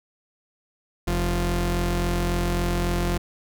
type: tone pair together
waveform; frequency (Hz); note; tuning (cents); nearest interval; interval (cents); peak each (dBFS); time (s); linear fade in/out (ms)
sawtooth; 43.65 / 174.61; F1 / F3; 0 / 0; 2 octaves; 2400; -20; 1.07-3.18; 10
effects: none